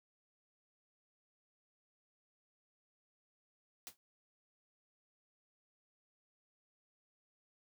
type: noise with exponential decay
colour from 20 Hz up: white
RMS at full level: -44 dBFS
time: 3.87-3.97 s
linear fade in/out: 0 ms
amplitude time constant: 20 ms
effects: none